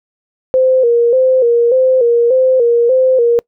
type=tone with vibrato; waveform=sine; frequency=494.2 Hz; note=B4; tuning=1 cent sharp; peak=-7 dBFS; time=0.54-3.39 s; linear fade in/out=0 ms; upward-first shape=square; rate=1.7 Hz; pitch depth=81 cents each way; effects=noise-tail reverb RT60 0.1 s tail -26 dB re dry